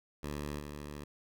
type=tone with level steps; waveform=10% pulse; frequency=73.42 Hz; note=D2; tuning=in tune; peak=-29 / -34 dBFS; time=0.23-1.04 s; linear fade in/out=5 ms; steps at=0.59 s; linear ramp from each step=10 ms; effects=none